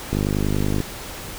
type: click train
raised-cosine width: 3 ms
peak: -9 dBFS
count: 35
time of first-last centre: 0.13-0.803 s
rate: 50.5 Hz
effects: pink hiss -34 dBFS RMS until 1.38 s